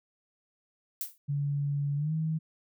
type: noise with exponential decay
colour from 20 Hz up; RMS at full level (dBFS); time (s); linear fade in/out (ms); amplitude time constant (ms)
violet; -30; 1.01-1.18; 1; 36
type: tone with pitch glide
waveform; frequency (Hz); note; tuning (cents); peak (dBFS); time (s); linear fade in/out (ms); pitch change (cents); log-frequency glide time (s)
sine; 142.9 to 158.56; D3 to D#3; -47 to +33; -27; 1.28-2.39; 20; +180; 1.96-2.13
effects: none

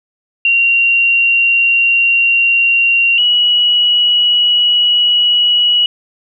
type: tone pair in turn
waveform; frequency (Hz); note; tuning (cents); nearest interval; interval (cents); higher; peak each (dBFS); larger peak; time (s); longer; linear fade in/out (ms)
sine; 2759 / 2923; F7 / F#7; -22 / -22; minor second; 100; second; -8; neither; 0.45-3.18 / 3.18-5.86; first; 2
effects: none

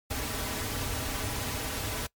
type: noise with comb filter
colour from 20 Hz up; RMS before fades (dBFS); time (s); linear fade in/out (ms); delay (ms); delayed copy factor
pink; -33; 0.1-2.07; 10; 5.6; -0.65
effects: noise-tail reverb RT60 0.1 s tail -22 dB re dry + MP3 96 kbps

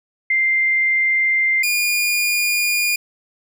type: tone pair in turn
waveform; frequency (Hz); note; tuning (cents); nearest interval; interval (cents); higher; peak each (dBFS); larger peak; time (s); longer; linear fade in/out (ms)
sine / sawtooth; 2093 / 2428; C7 / D#7; 0 / -43; minor third; 257; second; -14 / -13; second; 0.3-1.63 / 1.63-2.96; neither; 5
effects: none

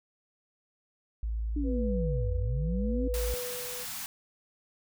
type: tone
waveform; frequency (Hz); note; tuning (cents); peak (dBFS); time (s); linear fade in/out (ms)
sine; 55.1; A1; +3; -29; 1.23-3.34; 0
type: linear two-way sweep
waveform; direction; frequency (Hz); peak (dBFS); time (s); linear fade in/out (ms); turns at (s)
sine; down then up; 300 to 78.5 to 271.9; -30; 1.56-3.08; 5; 2.35
type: tone with tremolo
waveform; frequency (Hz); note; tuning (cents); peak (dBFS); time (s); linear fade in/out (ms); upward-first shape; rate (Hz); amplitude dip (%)
sine; 493.9; B4; 0; -32; 1.63-3.86; 50; sine; 0.82; 70
type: band-stop noise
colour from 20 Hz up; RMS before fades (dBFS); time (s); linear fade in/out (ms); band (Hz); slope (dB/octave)
white; -38; 3.14-4.06; 0; 260 to 690; 48
effects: none

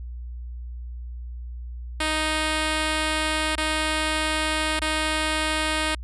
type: tone with dropouts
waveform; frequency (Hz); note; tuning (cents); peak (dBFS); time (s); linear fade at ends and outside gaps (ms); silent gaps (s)
5% pulse; 311.1; D#4; 0; -11; 2-5.95; 5; 3.555-3.578 / 4.794-4.817
effects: added 60 Hz sine -32 dBFS peak until 6.03 s + resampled to 24000 Hz

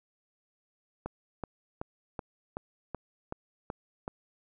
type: click train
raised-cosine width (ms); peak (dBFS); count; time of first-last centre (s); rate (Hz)
1; -21; 9; 1.06-4.079; 2.65
effects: none

